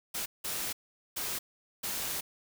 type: noise bursts at uneven times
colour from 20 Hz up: white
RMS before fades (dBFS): -35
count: 4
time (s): 0.14-0.26 / 0.44-0.73 / 1.16-1.39 / 1.83-2.21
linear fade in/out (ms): 10
effects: none